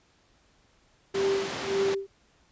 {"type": "tone with tremolo", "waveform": "sine", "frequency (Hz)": 392, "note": "G4", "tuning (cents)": 0, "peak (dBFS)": -22, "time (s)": [1.14, 2.07], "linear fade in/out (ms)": 10, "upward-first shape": "sine", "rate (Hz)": 1.8, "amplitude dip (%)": 100}
{"type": "band-pass noise", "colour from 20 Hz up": "pink", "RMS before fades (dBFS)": -35, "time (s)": [1.14, 1.95], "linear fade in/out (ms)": 10, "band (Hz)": [180, 5800], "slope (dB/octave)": 12}
{"effects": ["pink hiss -64 dBFS RMS until 2.51 s", "resampled to 16000 Hz"]}